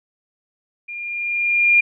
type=tone with level ramp; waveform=sine; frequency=2407 Hz; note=D7; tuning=42 cents sharp; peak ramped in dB=-29 to -9 dBFS; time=0.88-1.81 s; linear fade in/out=10 ms; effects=none